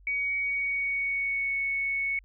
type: tone with pitch glide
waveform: sine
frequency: 2251 to 2214 Hz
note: C#7 to C#7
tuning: +26 to -3 cents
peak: -26 dBFS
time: 0.07-2.19 s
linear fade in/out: 2 ms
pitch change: -29 cents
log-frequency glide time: 0.33-1.58 s
effects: added 47 Hz sine -52 dBFS peak until 2.24 s